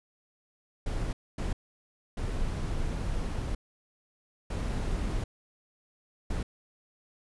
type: noise bursts at uneven times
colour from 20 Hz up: brown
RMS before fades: -31 dBFS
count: 5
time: 0.86-1.13 / 1.38-1.53 / 2.17-3.55 / 4.5-5.24 / 6.3-6.43 s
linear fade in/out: 5 ms
effects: resampled to 24000 Hz